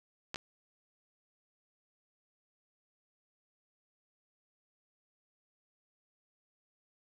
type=clicks; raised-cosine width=0.2 ms; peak=-20 dBFS; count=2; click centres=0.344 / 0.359 s; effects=none